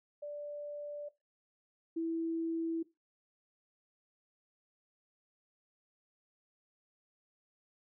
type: tone pair in turn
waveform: sine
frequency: 586 / 328.9 Hz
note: D5 / E4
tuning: -4 / -4 cents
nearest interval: minor seventh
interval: 1000 cents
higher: first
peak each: -39 / -32 dBFS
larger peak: second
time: 0.22-1.09 / 1.96-2.83 s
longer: neither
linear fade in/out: 10 ms
effects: noise-tail reverb RT60 0.2 s tail -17 dB re dry